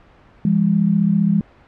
sine tone pair together, 168.62 / 203.8 Hz, E3 / G#3, +40 / -32 cents, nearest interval minor third, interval 328 cents, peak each -17 / -15 dBFS, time 0.45-1.41 s, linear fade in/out 2 ms, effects pink hiss -49 dBFS RMS until 1.67 s + low-pass 2000 Hz 12 dB/octave

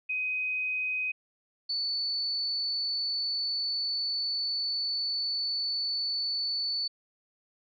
sine tone pair in turn, 2512 / 4476 Hz, D#7 / C#8, +16 / +16 cents, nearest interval minor seventh, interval 1000 cents, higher second, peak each -28 dBFS, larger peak neither, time 0.09-1.12 / 1.69-6.88 s, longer second, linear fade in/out 10 ms, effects none

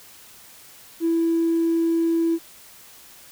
triangle tone with tanh clipping, 331.5 Hz, E4, 10 cents sharp, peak -17 dBFS, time 1-2.39 s, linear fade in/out 50 ms, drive 1 dB, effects white hiss -47 dBFS RMS until 3.31 s

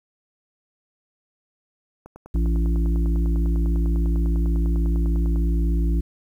click train, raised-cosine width 1 ms, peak -27 dBFS, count 34, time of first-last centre 2.06-5.36 s, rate 10 Hz
harmonic tone, 56.5 Hz, A1, 47 cents sharp, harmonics 1 / 3 / 5 / 6, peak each -18 / -28 / -32 / -34 dBFS, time 2.34-6.01 s, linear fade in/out 10 ms
effects 9-bit

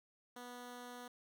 10% pulse tone, 245.2 Hz, B3, 12 cents flat, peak -40 dBFS, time 0.36-1.08 s, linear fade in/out 5 ms, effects none

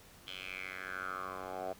10% pulse tone with band-pass filter sweep, 93.4 Hz, F#2, 17 cents sharp, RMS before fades -42 dBFS, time 0.27-1.73 s, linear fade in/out 5 ms, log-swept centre 3200 to 680 Hz, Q 5.4, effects pink hiss -58 dBFS RMS until 1.79 s

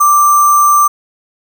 sine tone with sample-and-hold, 1174.7 Hz, D6, in tune, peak -5 dBFS, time 0-0.88 s, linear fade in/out 10 ms, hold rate 7350 Hz, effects none

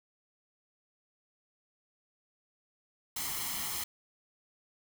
white noise with comb filter, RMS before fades -36 dBFS, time 3.16-3.84 s, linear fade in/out 5 ms, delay 0.96 ms, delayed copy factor +0.6, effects none

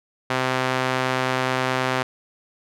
sawtooth tone with band-pass filter, 129.3 Hz, C3, 20 cents flat, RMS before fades -23 dBFS, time 0.3-2.03 s, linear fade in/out 5 ms, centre 1500 Hz, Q 0.62, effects none

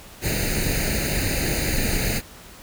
pink noise with comb filter, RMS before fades -23 dBFS, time 0.21-2.22 s, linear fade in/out 50 ms, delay 0.45 ms, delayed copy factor +0.9, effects pink hiss -44 dBFS RMS until 2.62 s

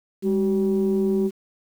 sine tone pair together, 202 / 381.3 Hz, G#3 / G4, -48 / -48 cents, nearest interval major seventh, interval 1100 cents, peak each -20 dBFS, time 0.22-1.31 s, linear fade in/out 50 ms, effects tanh soft clip ceiling -13 dBFS + 8-bit

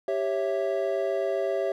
triangle chord, C# diminished, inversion second, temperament equal with one note detuned, 392 / 551.5 / 659.3 Hz, G4 / C#5 / E5, 0 / -9 / 0 cents, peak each -27 dBFS, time 0.08-1.72 s, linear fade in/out 2 ms, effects none

